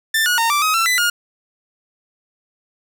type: tone with pitch steps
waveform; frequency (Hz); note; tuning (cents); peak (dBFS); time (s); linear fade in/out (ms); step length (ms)
sawtooth; 1780 / 1453 / 918 / 1172 / 1264 / 1344 / 1999 / 1426; A6 / F#6 / A#5 / D6 / D#6 / E6 / B6 / F6; +20 / -32 / -27 / -4 / +27 / +33 / +20 / +36; -11; 0.14-1.1; 5; 120
effects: none